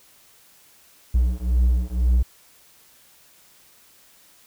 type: beating tone pair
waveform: triangle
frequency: 60.1 / 62.1 Hz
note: B1 / B1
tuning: -46 / +10 cents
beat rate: 2 Hz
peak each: -18 dBFS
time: 1.14-2.23 s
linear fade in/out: 10 ms
effects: white hiss -54 dBFS RMS until 4.46 s